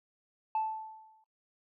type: tone with exponential decay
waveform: sine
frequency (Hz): 876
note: A5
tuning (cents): -8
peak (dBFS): -25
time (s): 0.55-1.24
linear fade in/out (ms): 2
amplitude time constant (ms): 150
effects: noise-tail reverb RT60 0.1 s tail -17 dB re dry + tanh soft clip ceiling -25 dBFS